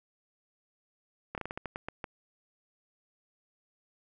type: slowing click train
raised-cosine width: 0.5 ms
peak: -21 dBFS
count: 10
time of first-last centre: 1.35-2.042 s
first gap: 28 ms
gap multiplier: 1.24
effects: none